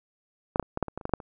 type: clicks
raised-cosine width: 1 ms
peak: -12 / -6 / -29 / -16 / -10 / -21 / -20 / -29 / -15 / -26 / -7 / -27 dBFS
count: 12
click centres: 0.559 / 0.597 / 0.627 / 0.774 / 0.827 / 0.883 / 0.976 / 1.012 / 1.054 / 1.094 / 1.137 / 1.202 s
effects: none